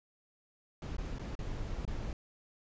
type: noise with dropouts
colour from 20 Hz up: brown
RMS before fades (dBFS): -38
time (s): 0.82-2.13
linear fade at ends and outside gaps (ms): 2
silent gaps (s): 0.968-0.982 / 1.186-1.194 / 1.353-1.39 / 1.852-1.877
effects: resampled to 16000 Hz